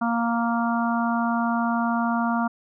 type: harmonic tone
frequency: 233.1 Hz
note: A#3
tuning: in tune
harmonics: 1 / 3 / 4 / 5 / 6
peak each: -23 / -28 / -29 / -30 / -31 dBFS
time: 0.01-2.48 s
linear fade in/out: 10 ms
effects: none